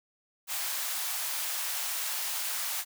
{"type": "high-pass noise", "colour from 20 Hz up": "white", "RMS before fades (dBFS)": -33, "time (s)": [0.47, 2.85], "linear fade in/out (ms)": 50, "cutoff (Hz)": 670, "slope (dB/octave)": 24, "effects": []}